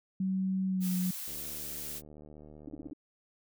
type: tone with pitch glide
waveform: sine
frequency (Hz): 189.4 to 182.21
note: F#3 to F#3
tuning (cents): +41 to -26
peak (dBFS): -28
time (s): 0.2-1.11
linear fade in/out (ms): 5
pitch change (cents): -67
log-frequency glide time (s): 0.67-0.95
type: noise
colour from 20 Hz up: blue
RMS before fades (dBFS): -40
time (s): 0.8-2.02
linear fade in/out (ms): 50
type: click train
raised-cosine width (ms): 2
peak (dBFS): -38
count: 124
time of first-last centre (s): 1.28-2.911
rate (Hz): 75.4
type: tone bursts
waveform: sine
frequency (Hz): 292.7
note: D4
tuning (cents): -6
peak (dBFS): -36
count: 5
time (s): 2.67-2.934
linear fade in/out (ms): 5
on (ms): 20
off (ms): 41
effects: none